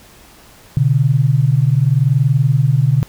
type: tone pair together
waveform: sine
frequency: 124.4 / 145.16 Hz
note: B2 / D3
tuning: +13 / -20 cents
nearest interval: minor third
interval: 267 cents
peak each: -13 dBFS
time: 0.77-3.03 s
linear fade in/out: 0 ms
effects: pink hiss -44 dBFS RMS until 3.08 s